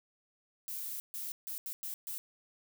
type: noise bursts at uneven times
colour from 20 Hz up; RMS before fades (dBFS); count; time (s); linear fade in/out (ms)
violet; -40; 6; 0.68-1 / 1.14-1.32 / 1.47-1.58 / 1.66-1.73 / 1.83-1.94 / 2.07-2.18; 0
effects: none